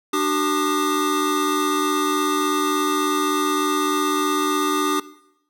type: tone cluster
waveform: square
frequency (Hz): 296.2 / 379.6 / 1215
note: D4 / F#4 / D#6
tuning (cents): +15 / +44 / -42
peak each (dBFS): -24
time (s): 0.13-5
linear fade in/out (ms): 5
effects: noise-tail reverb RT60 0.8 s tail -18 dB re dry